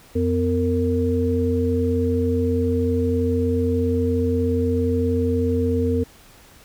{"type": "tone cluster", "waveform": "sine", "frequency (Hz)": [88.3, 252.3, 459.2], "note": ["F2", "B3", "A#4"], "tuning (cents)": [20, 37, -26], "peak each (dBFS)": -22, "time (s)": [0.15, 6.04], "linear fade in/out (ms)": 10, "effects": ["pink hiss -49 dBFS RMS until 6.64 s"]}